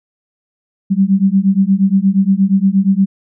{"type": "beating tone pair", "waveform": "sine", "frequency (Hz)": [190, 198.5], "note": ["F#3", "G3"], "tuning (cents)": [46, 22], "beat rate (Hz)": 8.5, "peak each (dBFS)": -12, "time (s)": [0.9, 3.06], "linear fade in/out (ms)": 20, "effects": []}